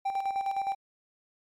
triangle tone with tremolo, 784 Hz, G5, in tune, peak -24 dBFS, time 0.05-0.75 s, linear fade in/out 10 ms, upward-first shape square, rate 9.7 Hz, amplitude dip 55%, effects MP3 96 kbps

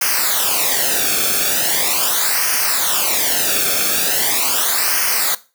white noise with flanger, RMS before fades -17 dBFS, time 0.01-5.35 s, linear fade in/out 5 ms, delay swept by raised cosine 0.26 to 1.03 ms, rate 0.4 Hz, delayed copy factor -0.8, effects noise-tail reverb RT60 0.3 s tail -17 dB re dry

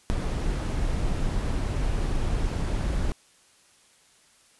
brown noise, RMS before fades -26 dBFS, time 0.1-3.12 s, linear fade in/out 0 ms, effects white hiss -59 dBFS RMS until 4.59 s + resampled to 24000 Hz

